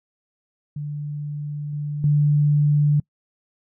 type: tone with level steps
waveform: sine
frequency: 147.2 Hz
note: D3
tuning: 4 cents sharp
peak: -26 / -24 / -14 dBFS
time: 0.76-3 s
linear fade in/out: 5 ms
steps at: 1.73 / 2.04 s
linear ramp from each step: 2 ms
effects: noise-tail reverb RT60 0.1 s tail -26 dB re dry